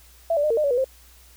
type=tone with pitch steps; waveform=sine; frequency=665 / 582 / 607 / 457.8 / 607 / 565 / 487.4 / 527 Hz; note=E5 / D5 / D#5 / A#4 / D#5 / C#5 / B4 / C5; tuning=+15 / -16 / -43 / -31 / -43 / +33 / -23 / +12 cents; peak=-18 dBFS; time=0.3-0.844 s; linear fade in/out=5 ms; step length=68 ms; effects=added 60 Hz sine -51 dBFS peak until 1.36 s + white hiss -53 dBFS RMS until 1.36 s